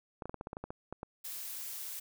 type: clicks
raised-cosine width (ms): 1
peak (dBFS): -26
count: 12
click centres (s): 0.222 / 0.256 / 0.295 / 0.343 / 0.411 / 0.471 / 0.531 / 0.569 / 0.64 / 0.705 / 0.926 / 1.031
type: noise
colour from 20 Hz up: blue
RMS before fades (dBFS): -42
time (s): 1.24-2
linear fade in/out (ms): 10
effects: none